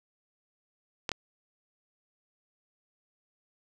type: clicks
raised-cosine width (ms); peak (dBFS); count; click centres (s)
0.2; -13; 2; 1.092 / 1.117
effects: none